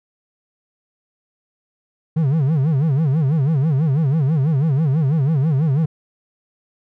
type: tone with vibrato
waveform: triangle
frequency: 146.83 Hz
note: D3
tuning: in tune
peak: -12 dBFS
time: 2.16-5.86 s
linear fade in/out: 10 ms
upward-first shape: sine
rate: 6.1 Hz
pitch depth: 210 cents each way
effects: none